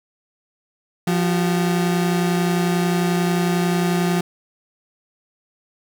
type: tone pair together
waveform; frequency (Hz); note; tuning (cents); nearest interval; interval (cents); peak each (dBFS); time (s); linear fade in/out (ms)
35% pulse; 174.61 / 380.4; F3 / F#4; 0 / +48; octave + minor second; 1348; -16 / -24; 1.07-4.21; 5
effects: none